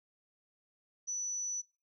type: tone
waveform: sine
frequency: 5950 Hz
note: F#8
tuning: 9 cents sharp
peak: -34 dBFS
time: 1.07-1.62 s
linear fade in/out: 20 ms
effects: noise-tail reverb RT60 0.3 s tail -20 dB re dry